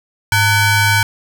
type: ring-modulated tone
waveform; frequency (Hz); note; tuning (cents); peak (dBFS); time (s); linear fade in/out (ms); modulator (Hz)
25% pulse; 800; G5; +35; -4; 0.32-1.03; 2; 696
effects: none